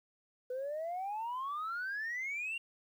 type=exponential sweep; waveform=sine; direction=up; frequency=493.9 to 2800 Hz; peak=-34 dBFS; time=0.5-2.58 s; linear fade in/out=5 ms; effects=tanh soft clip ceiling -33 dBFS + 11-bit